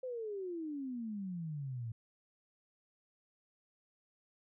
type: exponential sweep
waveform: sine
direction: down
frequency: 523.3 to 110 Hz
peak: -38 dBFS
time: 0.03-1.92 s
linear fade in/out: 5 ms
effects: none